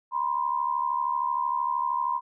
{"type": "tone pair together", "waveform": "sine", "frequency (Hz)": [964, 1037], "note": ["B5", "C6"], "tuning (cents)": [-42, -16], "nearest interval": "minor second", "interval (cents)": 126, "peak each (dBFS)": -27, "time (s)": [0.11, 2.21], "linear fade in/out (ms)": 50, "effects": []}